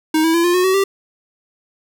square tone with pitch steps, 313.9 / 325.7 / 338 / 350.7 / 363.9 / 377.6 / 391.9 Hz, D#4 / E4 / E4 / F4 / F#4 / F#4 / G4, +15 / -21 / +43 / +7 / -29 / +35 / 0 cents, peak -13 dBFS, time 0.14-0.84 s, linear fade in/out 5 ms, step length 100 ms, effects none

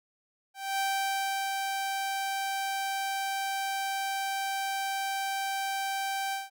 sawtooth tone with ADSR envelope, 781 Hz, G5, 7 cents flat, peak -23 dBFS, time 0.54-6.5 s, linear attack 250 ms, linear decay 710 ms, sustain -3 dB, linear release 170 ms, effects none

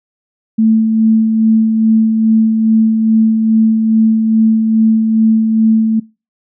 sine tone with tremolo, 221.4 Hz, A3, 11 cents sharp, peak -6 dBFS, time 0.58-6 s, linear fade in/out 10 ms, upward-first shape sine, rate 2.4 Hz, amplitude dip 40%, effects noise-tail reverb RT60 0.3 s tail -24 dB re dry

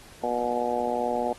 harmonic tone, 121.3 Hz, B2, 31 cents flat, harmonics 2 / 3 / 4 / 5 / 6 / 7, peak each -34 / -35 / -30 / -31 / -30 / -31 dBFS, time 0.23-1.33 s, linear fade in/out 5 ms, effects pink hiss -50 dBFS RMS until 1.38 s + AAC 32 kbps

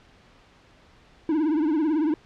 triangle tone with vibrato, 310 Hz, D#4, 6 cents flat, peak -18 dBFS, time 1.29-2.14 s, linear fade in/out 2 ms, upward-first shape triangle, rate 18 Hz, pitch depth 140 cents each way, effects pink hiss -55 dBFS RMS until 2.25 s + low-pass 4000 Hz 12 dB/octave

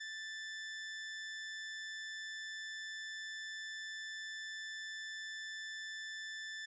sawtooth tone with amplitude modulation, 1760 Hz, A6, in tune, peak -38 dBFS, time 0-6.66 s, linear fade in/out 10 ms, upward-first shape sine, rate 183 Hz, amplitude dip 25%, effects resampled to 16000 Hz

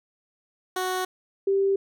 15% pulse / sine tone pair in turn, 370 / 392 Hz, F#4 / G4, 0 / 0 cents, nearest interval minor second, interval 100 cents, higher second, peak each -19 dBFS, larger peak neither, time 0.76-1.05 / 1.47-1.76 s, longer neither, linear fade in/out 5 ms, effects none

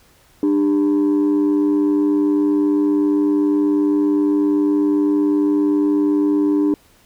sine tone pair together, 298.7 / 398.7 Hz, D4 / G4, +29 / +29 cents, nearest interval perfect fourth, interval 500 cents, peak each -12 / -19 dBFS, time 0.43-6.74 s, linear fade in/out 2 ms, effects tanh soft clip ceiling -11 dBFS + pink hiss -53 dBFS RMS until 7.05 s

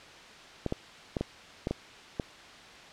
clicks, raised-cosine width 2 ms, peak -16 dBFS, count 7, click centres 0.663 / 0.724 / 1.168 / 1.21 / 1.671 / 1.71 / 2.198 s, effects white hiss -49 dBFS RMS until 2.92 s + low-pass 4000 Hz 12 dB/octave

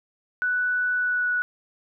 sine tone with pitch glide, 1484 to 1471.2 Hz, F#6 to F#6, +5 to -10 cents, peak -21 dBFS, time 0.42-1.42 s, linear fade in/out 0 ms, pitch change -15 cents, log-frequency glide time 0.94-1.3 s, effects none

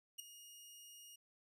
15% pulse tone with ADSR envelope, 2860 Hz, F7, 41 cents sharp, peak -34 dBFS, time 0.18-1.16 s, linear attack 16 ms, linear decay 7 ms, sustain -14 dB, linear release 8 ms, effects none

